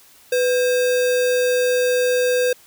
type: tone with sample-and-hold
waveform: sine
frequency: 497.5 Hz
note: B4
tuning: 13 cents sharp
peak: -15 dBFS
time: 0.32-2.53 s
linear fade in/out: 5 ms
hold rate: 2100 Hz
effects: white hiss -50 dBFS RMS until 2.66 s